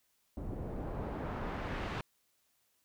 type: noise with low-pass filter sweep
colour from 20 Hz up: pink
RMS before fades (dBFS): -39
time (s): 0.37-2.01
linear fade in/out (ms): 2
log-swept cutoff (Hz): 390 to 2800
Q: 0.83
effects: white hiss -75 dBFS RMS until 2.84 s